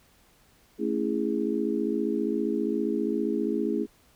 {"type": "chord", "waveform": "sine", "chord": "A major seventh", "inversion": "none", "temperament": "just", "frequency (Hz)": [220, 275, 330, 412.5], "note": ["A3", "C#4", "E4", "G#4"], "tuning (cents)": [0, -14, 2, -12], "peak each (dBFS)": -30, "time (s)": [0.78, 3.87], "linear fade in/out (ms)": 50, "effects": ["pink hiss -61 dBFS RMS until 4.15 s"]}